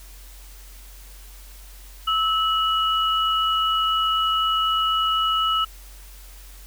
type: tone pair together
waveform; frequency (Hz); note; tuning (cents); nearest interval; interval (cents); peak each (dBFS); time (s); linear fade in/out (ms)
sine; 1303.4 / 2926; E6 / F#7; -20 / -20; octave + major second; 1400; -20 / -23; 2.07-5.65; 10
effects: added 46 Hz sine -41 dBFS peak until 6.66 s + white hiss -48 dBFS RMS until 6.66 s